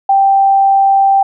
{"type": "tone", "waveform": "sine", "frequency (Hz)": 784, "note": "G5", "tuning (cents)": 0, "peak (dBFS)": -6, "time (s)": [0.09, 1.23], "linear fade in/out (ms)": 5, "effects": []}